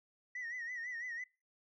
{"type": "tone with vibrato", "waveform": "sine", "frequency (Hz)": 1921, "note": "B6", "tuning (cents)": -48, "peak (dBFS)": -38, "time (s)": [0.35, 1.24], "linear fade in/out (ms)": 5, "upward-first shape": "sine", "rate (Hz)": 6, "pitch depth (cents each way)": 86, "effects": ["noise-tail reverb RT60 0.3 s tail -23 dB re dry", "tanh soft clip ceiling -37 dBFS"]}